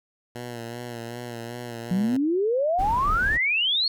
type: tone with vibrato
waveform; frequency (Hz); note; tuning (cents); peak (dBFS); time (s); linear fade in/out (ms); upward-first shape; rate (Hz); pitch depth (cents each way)
10% pulse; 119; A#2; +36; -25; 0.35-2.17; 5; sine; 2.6; 46
type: exponential sweep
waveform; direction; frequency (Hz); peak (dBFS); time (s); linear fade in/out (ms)
sine; up; 174.61 to 4417; -20; 1.91-3.88; 2
type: noise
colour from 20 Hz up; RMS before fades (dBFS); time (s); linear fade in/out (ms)
brown; -30; 2.78-3.38; 20
effects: none